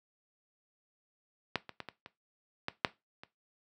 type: clicks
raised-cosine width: 0.3 ms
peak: -13 / -26 / -23 / -25 / -29 / -17 / -8 / -30 dBFS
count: 8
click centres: 1.557 / 1.693 / 1.803 / 1.887 / 2.061 / 2.684 / 2.848 / 3.235 s
effects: noise-tail reverb RT60 0.2 s tail -17 dB re dry + high-pass 100 Hz 12 dB/octave